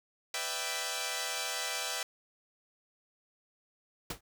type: chord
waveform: 5% pulse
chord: E minor seventh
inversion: second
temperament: equal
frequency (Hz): 493.9 / 587.3 / 659.3 / 784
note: B4 / D5 / E5 / G5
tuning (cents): 0 / 0 / 0 / 0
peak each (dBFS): -29 / -30 / -27 / -26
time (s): 0.34-2.03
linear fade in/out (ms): 2
type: noise with exponential decay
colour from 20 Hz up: pink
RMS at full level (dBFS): -31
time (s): 4.1-4.21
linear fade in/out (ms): 5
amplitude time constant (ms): 23
effects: none